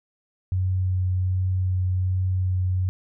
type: tone with vibrato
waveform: sine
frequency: 92.5 Hz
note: F#2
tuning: in tune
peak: -20 dBFS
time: 0.52-2.89 s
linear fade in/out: 0 ms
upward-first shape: triangle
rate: 1.3 Hz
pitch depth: 12 cents each way
effects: none